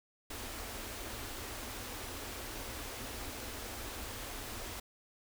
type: band-stop noise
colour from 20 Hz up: pink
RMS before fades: -43 dBFS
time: 0.3-4.8 s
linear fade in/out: 5 ms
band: 120 to 210 Hz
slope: 96 dB/octave
effects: none